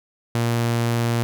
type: tone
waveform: sawtooth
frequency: 117.5 Hz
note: A#2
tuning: 14 cents sharp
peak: -15 dBFS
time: 0.35-1.23 s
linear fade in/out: 0 ms
effects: none